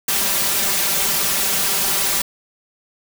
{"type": "noise with comb filter", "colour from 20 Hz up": "white", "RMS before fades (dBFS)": -19, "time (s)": [0.08, 2.22], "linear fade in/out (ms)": 5, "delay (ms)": 5.1, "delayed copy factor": 0.85, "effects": []}